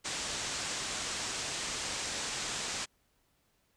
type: low-pass noise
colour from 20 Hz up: white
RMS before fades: -37 dBFS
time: 0.04-2.86 s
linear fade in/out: 20 ms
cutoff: 8200 Hz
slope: 48 dB/octave
effects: pink hiss -73 dBFS RMS until 3.76 s